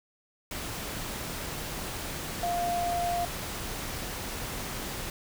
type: tone in noise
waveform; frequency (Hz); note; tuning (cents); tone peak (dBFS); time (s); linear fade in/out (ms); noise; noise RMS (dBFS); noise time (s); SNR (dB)
sine; 698; F5; -1; -27; 2.43-3.25; 2; pink; -36; 0.51-5.1; +6
effects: none